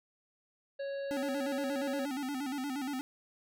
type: harmonic tone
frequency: 554.4 Hz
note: C#5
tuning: in tune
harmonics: 1 / 3 / 5 / 7 / 8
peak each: -35 / -48 / -58 / -57 / -59 dBFS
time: 0.79-2.06 s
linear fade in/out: 10 ms
type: tone with vibrato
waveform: square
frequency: 272.4 Hz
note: C#4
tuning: 30 cents flat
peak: -35 dBFS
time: 1.11-3.01 s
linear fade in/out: 0 ms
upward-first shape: square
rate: 8.5 Hz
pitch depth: 100 cents each way
effects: none